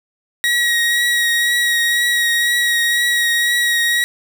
30% pulse tone with vibrato, 1900 Hz, A#6, 33 cents sharp, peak -11 dBFS, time 0.44-4.04 s, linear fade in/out 0 ms, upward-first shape triangle, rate 2 Hz, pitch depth 22 cents each way, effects 7-bit

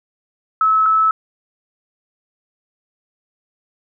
sine tone pair in turn, 1297 / 1303.3 Hz, E6 / E6, -28 / -20 cents, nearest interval unison, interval 8 cents, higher second, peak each -11 / -11 dBFS, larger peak neither, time 0.61-0.86 / 0.86-1.11 s, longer neither, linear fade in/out 2 ms, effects none

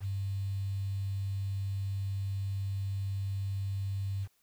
sine tone with quantisation, 98 Hz, G2, in tune, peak -31 dBFS, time 0-4.28 s, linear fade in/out 50 ms, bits 9, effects white hiss -72 dBFS RMS until 4.42 s

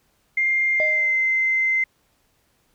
sine tone with pitch glide, 2109 to 2073 Hz, C7 to C7, +13 to -17 cents, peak -17 dBFS, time 0.37-1.84 s, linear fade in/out 5 ms, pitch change -30 cents, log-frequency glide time 0.73-1.09 s
sine tone with exponential decay, 620 Hz, D#5, 6 cents flat, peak -20 dBFS, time 0.8-1.31 s, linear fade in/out 0 ms, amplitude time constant 110 ms
effects tanh soft clip ceiling -8 dBFS + pink hiss -65 dBFS RMS until 2.74 s

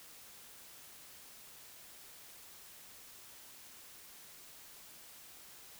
silence, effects white hiss -55 dBFS RMS until 5.79 s

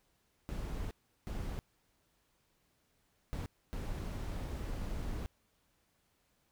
brown noise bursts at uneven times, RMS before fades -39 dBFS, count 4, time 0.49-0.91 / 1.27-1.59 / 3.33-3.46 / 3.73-5.26 s, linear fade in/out 0 ms, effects pink hiss -75 dBFS RMS until 6.51 s

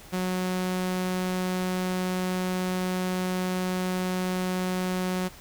sawtooth tone, 183.6 Hz, F#3, 13 cents flat, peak -22 dBFS, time 0.12-5.29 s, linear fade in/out 20 ms, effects pink hiss -48 dBFS RMS until 5.4 s

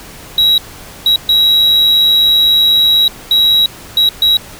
triangle tone bursts at uneven times, 3864 Hz, B7, 39 cents flat, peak -5 dBFS, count 6, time 0.38-0.58 / 1.06-1.16 / 1.29-3.08 / 3.31-3.66 / 3.97-4.09 / 4.22-4.37 s, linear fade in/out 2 ms, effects pink hiss -33 dBFS RMS until 4.59 s

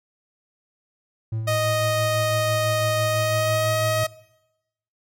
triangle tone with tremolo, 111 Hz, A2, 16 cents sharp, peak -21 dBFS, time 1.32-4.04 s, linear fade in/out 5 ms, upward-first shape sine, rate 6 Hz, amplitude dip 35%
sawtooth tone with pitch glide, 622.3 to 631.7 Hz, D#5 to D#5, 0 to +26 cents, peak -17 dBFS, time 1.47-4.07 s, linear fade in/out 10 ms, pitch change +26 cents, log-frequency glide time 3.04-3.75 s
effects noise-tail reverb RT60 0.9 s tail -21 dB re dry

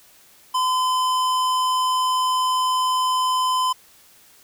sine tone with hard clipping, 1020 Hz, C6, 44 cents flat, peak -20 dBFS, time 0.54-3.73 s, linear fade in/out 10 ms, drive 17 dB, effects white hiss -52 dBFS RMS until 4.43 s

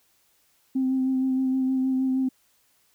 sine tone with vibrato, 261.6 Hz, C4, in tune, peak -20 dBFS, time 0.75-2.29 s, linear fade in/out 10 ms, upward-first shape sine, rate 6.4 Hz, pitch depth 18 cents each way, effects tanh soft clip ceiling -16 dBFS + white hiss -65 dBFS RMS until 2.94 s

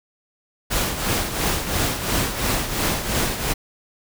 pink noise with tremolo, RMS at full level -20 dBFS, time 0.7-3.54 s, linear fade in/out 20 ms, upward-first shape triangle, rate 2.9 Hz, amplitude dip 65%, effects none

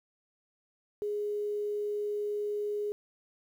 sine tone with quantisation, 415.3 Hz, G#4, in tune, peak -30 dBFS, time 1.02-2.92 s, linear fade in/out 0 ms, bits 10, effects none

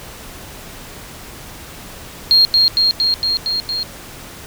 sine tone with echo, 4233 Hz, C8, 19 cents sharp, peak -6 dBFS, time 2.31-2.45 s, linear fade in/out 0 ms, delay 230 ms, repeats 6, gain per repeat -2 dB, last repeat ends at 3.83 s, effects tanh soft clip ceiling -3 dBFS + pink hiss -35 dBFS RMS until 4.46 s

